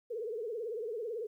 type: tone with vibrato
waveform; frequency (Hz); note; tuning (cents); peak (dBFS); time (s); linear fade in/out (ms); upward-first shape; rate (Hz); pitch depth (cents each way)
sine; 451.6; A4; +45; -35; 0.1-1.27; 10; triangle; 18; 170
effects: 12-bit